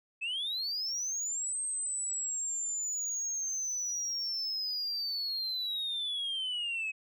sine linear two-way sweep, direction up then down, 2537 to 8372 to 2537 Hz, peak -30 dBFS, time 0.21-6.92 s, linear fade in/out 20 ms, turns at 1.6 s, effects tanh soft clip ceiling -30 dBFS

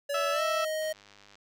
square tone with pitch glide, 570 to 625.2 Hz, C#5 to D#5, +48 to +8 cents, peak -30 dBFS, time 0.09-0.93 s, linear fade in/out 10 ms, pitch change +160 cents, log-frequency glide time 0.32-0.42 s
harmonic tone, 659.3 Hz, E5, in tune, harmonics 1 / 2 / 3 / 4 / 5 / 6 / 7 / 8 / 9, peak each -35 / -30 / -46 / -38 / -42 / -48 / -48 / -46 / -48 dBFS, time 0.14-0.65 s, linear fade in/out 5 ms
click train, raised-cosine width 0.2 ms, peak -36 dBFS, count 55, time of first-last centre 0.82-1.355 s, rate 101 Hz
effects none

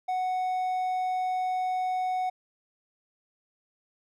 triangle tone, 740 Hz, F#5, in tune, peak -24 dBFS, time 0.08-2.3 s, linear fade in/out 10 ms, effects none

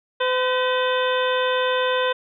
harmonic tone with a mistuned harmonic, 508 Hz, B4, 49 cents sharp, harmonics 1 / 2 / 3 / 4 / 5 / 6 / 7, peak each -21 / -25 / -27 / -33 / -32 / -32 / -30 dBFS, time 0.2-2.13 s, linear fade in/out 10 ms, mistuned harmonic 4, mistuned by -94 cents, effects none

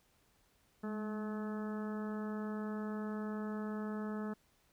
harmonic tone with a mistuned harmonic, 214.5 Hz, A3, 44 cents flat, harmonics 1 / 2 / 3 / 4 / 5 / 6 / 7 / 8, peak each -38 / -45 / -51 / -53 / -55 / -51 / -57 / -56 dBFS, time 0.83-4.34 s, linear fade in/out 10 ms, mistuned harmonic 1, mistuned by -32 cents, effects pink hiss -72 dBFS RMS until 4.72 s

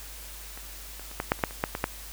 clicks, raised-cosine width 0.5 ms, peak -27 / -28 / -29 / -13 / -6 / -28 / -7 / -28 / -9 / -15 / -9 dBFS, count 11, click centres 0.575 / 0.996 / 1.114 / 1.201 / 1.319 / 1.391 / 1.438 / 1.509 / 1.639 / 1.751 / 1.841 s, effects added 50 Hz sine -44 dBFS peak until 2.12 s + white hiss -44 dBFS RMS until 2.12 s

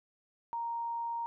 sine tone, 932.3 Hz, A#5, in tune, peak -33 dBFS, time 0.53-1.26 s, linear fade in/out 0 ms, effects none

